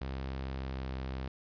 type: tone with pitch glide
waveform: sawtooth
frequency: 66.4 to 65.52 Hz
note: C2 to C2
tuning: +26 to +3 cents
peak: -32 dBFS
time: 0.01-1.28 s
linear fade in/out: 5 ms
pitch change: -23 cents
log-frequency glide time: 0.57-0.86 s
effects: resampled to 11025 Hz + 12-bit